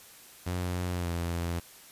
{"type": "tone with pitch glide", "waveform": "sawtooth", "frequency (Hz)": [89.6, 85.5], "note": ["F2", "F2"], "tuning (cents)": [45, -36], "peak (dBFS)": -26, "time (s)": [0.46, 1.6], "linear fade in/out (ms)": 10, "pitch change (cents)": -81, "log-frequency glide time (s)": [0.95, 1.09], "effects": ["white hiss -52 dBFS RMS until 1.91 s", "resampled to 32000 Hz"]}